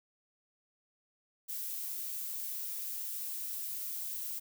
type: noise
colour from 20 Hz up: violet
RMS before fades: -39 dBFS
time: 1.48-4.4 s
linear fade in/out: 20 ms
effects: none